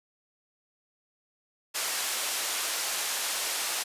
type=band-pass noise; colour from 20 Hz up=white; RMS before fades=-31 dBFS; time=1.74-3.84 s; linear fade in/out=20 ms; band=510 to 10000 Hz; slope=12 dB/octave; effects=resampled to 32000 Hz